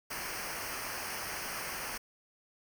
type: noise with comb filter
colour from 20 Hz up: pink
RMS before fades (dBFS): -39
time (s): 0.1-1.98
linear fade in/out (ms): 10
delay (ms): 0.27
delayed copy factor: -0.8
effects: none